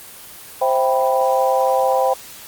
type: chord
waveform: sine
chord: C major seventh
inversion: none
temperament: equal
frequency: 523.3 / 659.3 / 784 / 987.8 Hz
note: C5 / E5 / G5 / B5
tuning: 0 / 0 / 0 / 0 cents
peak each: -17 / -23 / -18 / -23 dBFS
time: 0.61-2.14 s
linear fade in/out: 10 ms
effects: white hiss -38 dBFS RMS until 2.47 s + Opus 24 kbps